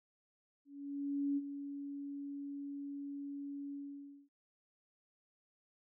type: tone with ADSR envelope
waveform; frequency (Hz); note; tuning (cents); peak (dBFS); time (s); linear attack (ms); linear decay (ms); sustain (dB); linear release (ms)
sine; 282.3; C#4; +32; -31; 0.65-4.29; 720; 37; -10; 560
effects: none